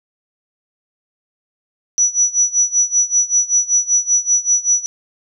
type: tone with tremolo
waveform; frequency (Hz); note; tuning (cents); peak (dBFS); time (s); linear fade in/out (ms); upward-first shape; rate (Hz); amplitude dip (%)
sine; 5900; F#8; -6; -9; 1.98-4.86; 0; sine; 5.2; 90
effects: none